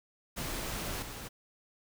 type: noise with level steps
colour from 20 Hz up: pink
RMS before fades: -37 / -43 dBFS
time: 0.36-1.29 s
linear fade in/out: 20 ms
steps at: 1.02 s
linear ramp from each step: 5 ms
effects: none